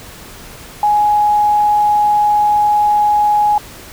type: tone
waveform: sine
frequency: 835 Hz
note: G#5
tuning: 9 cents sharp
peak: -9 dBFS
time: 0.83-3.58 s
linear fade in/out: 2 ms
effects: pink hiss -35 dBFS RMS until 3.92 s